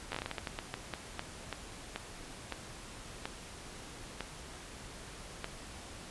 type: slowing click train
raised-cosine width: 0.3 ms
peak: -20 dBFS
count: 20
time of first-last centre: 0.12-5.444 s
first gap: 11 ms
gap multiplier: 1.3
effects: pink hiss -48 dBFS RMS until 6.1 s + resampled to 24000 Hz